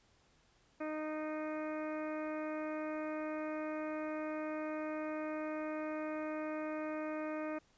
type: harmonic tone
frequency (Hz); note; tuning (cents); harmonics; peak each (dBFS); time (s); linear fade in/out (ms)
308.5; D#4; -15; 1 / 2 / 3 / 4 / 5 / 6 / 7 / 8; -40 / -41 / -51 / -48 / -52 / -55 / -55 / -55; 0.8-7.59; 10
effects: pink hiss -70 dBFS RMS until 7.77 s + resampled to 16000 Hz